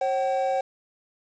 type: tone pair together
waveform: triangle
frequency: 539 / 763.2 Hz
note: C#5 / G5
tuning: -49 / -47 cents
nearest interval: tritone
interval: 602 cents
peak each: -23 / -23 dBFS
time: 0.01-0.61 s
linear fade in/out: 5 ms
effects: resampled to 16000 Hz + 8-bit